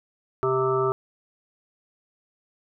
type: harmonic tone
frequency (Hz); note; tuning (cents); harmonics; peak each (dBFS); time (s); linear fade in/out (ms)
130.81; C3; 0; 1 / 3 / 5 / 7 / 9 / 10; -31 / -22 / -32 / -34 / -28 / -30; 0.43-0.92; 0
effects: none